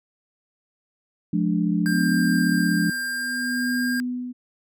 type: chord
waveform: sine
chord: D diminished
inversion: first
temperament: just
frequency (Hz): 176.2 / 211.4 / 293.7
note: F3 / Ab3 / D4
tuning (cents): +16 / +31 / 0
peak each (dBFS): -22 / -24 / -25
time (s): 1.33-2.9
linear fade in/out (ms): 5
type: tone with pitch glide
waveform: square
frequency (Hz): 1593 to 1608.7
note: G6 to G6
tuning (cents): +27 to +44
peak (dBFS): -26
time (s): 1.86-4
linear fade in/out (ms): 0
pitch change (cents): +17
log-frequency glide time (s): 2.97-3.71
type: tone with tremolo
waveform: sine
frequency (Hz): 248.2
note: B3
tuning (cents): +9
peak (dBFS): -22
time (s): 1.91-4.33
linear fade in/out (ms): 20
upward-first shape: sine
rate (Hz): 0.65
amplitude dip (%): 90
effects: none